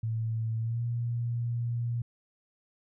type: tone with pitch glide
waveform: sine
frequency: 112.4 to 118.53 Hz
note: A2 to A#2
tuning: +37 to +29 cents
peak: -28 dBFS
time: 0.03-2.02 s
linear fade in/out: 5 ms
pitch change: +92 cents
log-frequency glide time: 0.6-0.82 s
effects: none